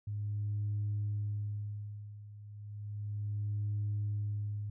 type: tone with tremolo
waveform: sine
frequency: 103.83 Hz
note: G#2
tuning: in tune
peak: -30 dBFS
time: 0.07-4.7 s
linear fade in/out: 5 ms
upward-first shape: sine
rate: 0.33 Hz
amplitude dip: 85%
effects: tanh soft clip ceiling -28 dBFS